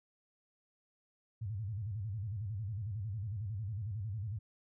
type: tone with vibrato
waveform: sine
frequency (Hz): 103.83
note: G#2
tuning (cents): 0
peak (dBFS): -36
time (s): 1.41-4.39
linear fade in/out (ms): 10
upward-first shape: square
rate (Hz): 11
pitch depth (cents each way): 150
effects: none